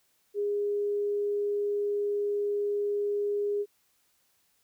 sine tone, 409.8 Hz, G#4, 23 cents flat, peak -26 dBFS, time 0.34-3.66 s, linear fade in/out 50 ms, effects white hiss -70 dBFS RMS until 4.63 s

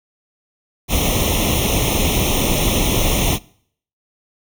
pink noise with comb filter, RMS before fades -17 dBFS, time 0.88-3.39 s, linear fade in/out 50 ms, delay 0.32 ms, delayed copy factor +1, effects noise-tail reverb RT60 0.6 s tail -23 dB re dry

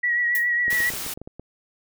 sine tone with vibrato, 1922 Hz, B6, 48 cents flat, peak -19 dBFS, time 0.03-0.9 s, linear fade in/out 10 ms, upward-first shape triangle, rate 7.3 Hz, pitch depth 37 cents each way
violet noise with exponential decay, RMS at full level -25 dBFS, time 0.35-0.5 s, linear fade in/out 1 ms, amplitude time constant 31 ms
clicks, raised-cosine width 2 ms, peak -24 dBFS, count 10, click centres 0.681 / 0.729 / 0.804 / 0.903 / 0.937 / 1.064 / 1.175 / 1.216 / 1.275 / 1.396 s
white noise, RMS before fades -31 dBFS, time 0.7-1.14 s, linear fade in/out 5 ms
effects none

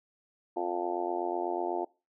harmonic tone, 88.1 Hz, F2, 16 cents sharp, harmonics 3 / 4 / 5 / 6 / 7 / 8 / 9 / 10, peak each -45 / -33 / -41 / -45 / -40 / -35 / -40 / -38 dBFS, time 0.56-1.85 s, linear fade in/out 10 ms, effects noise-tail reverb RT60 0.3 s tail -23 dB re dry

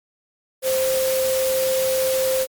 sine tone in noise, 523.3 Hz, C5, in tune, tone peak -18 dBFS, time 0.62-2.47 s, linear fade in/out 50 ms, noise white, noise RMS -27 dBFS, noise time 0.62-2.47 s, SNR +6 dB, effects MP3 96 kbps

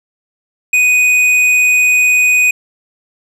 triangle tone with hard clipping, 2489 Hz, D#7, in tune, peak -9 dBFS, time 0.73-2.51 s, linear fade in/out 5 ms, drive 11 dB, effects none

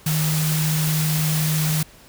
sine tone in noise, 155.56 Hz, D#3, in tune, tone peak -19 dBFS, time 0.06-1.83 s, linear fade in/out 5 ms, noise white, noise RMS -26 dBFS, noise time 0.06-1.83 s, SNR +4 dB, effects pink hiss -48 dBFS RMS until 2.08 s

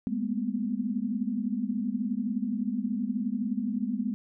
sine tone cluster, 202.8 / 219.3 / 238.4 / 250.6 Hz, G#3 / A3 / A#3 / B3, -41 / -6 / +39 / +25 cents, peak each -32 / -33 / -35 / -32 dBFS, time 0.07-4.14 s, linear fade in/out 0 ms, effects none

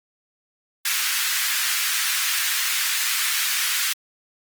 pink high-pass noise, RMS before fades -23 dBFS, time 0.85-3.93 s, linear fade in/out 5 ms, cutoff 1500 Hz, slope 24 dB/octave, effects Opus 24 kbps

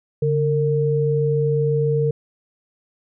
sine tone pair together, 143.2 / 457 Hz, D3 / A#4, -43 / -34 cents, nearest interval octave + minor sixth, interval 2009 cents, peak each -19 dBFS, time 0.22-2.11 s, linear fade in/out 5 ms, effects none

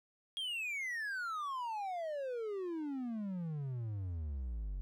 triangle exponential sweep, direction down, 3289 to 44.57 Hz, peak -35 dBFS, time 0.37-4.81 s, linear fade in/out 0 ms, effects none

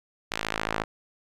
sawtooth tone with band-pass filter sweep, 54.1 Hz, A1, 29 cents flat, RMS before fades -31 dBFS, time 0.31-0.84 s, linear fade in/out 10 ms, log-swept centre 3000 to 1200 Hz, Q 0.75, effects none

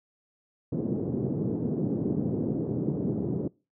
white band-pass noise, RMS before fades -29 dBFS, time 0.72-3.48 s, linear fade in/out 5 ms, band 110 to 360 Hz, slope 24 dB/octave, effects noise-tail reverb RT60 0.3 s tail -24 dB re dry

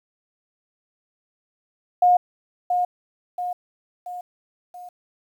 sine tone with echo, 717 Hz, F5, 45 cents sharp, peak -12 dBFS, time 2.02-2.17 s, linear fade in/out 5 ms, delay 680 ms, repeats 4, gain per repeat -6 dB, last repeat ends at 4.89 s, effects 9-bit

